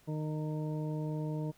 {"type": "harmonic tone", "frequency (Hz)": 153.7, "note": "D#3", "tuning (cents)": -21, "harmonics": [1, 2, 3, 4, 6], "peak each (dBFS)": [-34, -40, -44, -46, -50], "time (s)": [0.07, 1.52], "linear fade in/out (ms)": 20, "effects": ["pink hiss -65 dBFS RMS until 1.57 s"]}